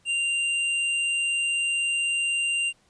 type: tone with tanh clipping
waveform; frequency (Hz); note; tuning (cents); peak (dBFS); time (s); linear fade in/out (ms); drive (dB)
sine; 2782; F7; -7; -24; 0.05-2.73; 50; 18
effects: pink hiss -63 dBFS RMS until 2.89 s + resampled to 22050 Hz